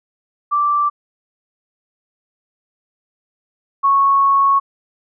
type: tone pair in turn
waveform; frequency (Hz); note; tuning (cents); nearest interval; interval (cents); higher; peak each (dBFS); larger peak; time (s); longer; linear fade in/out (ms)
sine; 1170 / 1104.3; D6 / C#6; -7 / -7; minor second; 100; first; -13 / -10; second; 0.51-0.9 / 3.83-4.6; second; 20
effects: none